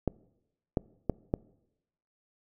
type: clicks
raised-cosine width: 2 ms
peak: -13 dBFS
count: 4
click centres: 0.077 / 0.772 / 1.097 / 1.339 s
effects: noise-tail reverb RT60 0.9 s tail -23 dB re dry